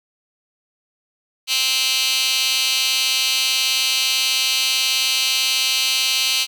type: tone with high-pass filter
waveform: 15% pulse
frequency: 261.6 Hz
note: C4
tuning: in tune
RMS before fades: -19 dBFS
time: 1.47-6.47 s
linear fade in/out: 50 ms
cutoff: 3400 Hz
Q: 3.3
effects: none